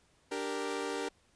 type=chord; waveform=sawtooth; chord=G minor; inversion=second; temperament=equal; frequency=293.7 / 392 / 466.2 Hz; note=D4 / G4 / Bb4; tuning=0 / 0 / 0 cents; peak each=-36 / -34 / -34 dBFS; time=0.31-1.09 s; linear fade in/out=10 ms; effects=pink hiss -68 dBFS RMS until 1.35 s + resampled to 22050 Hz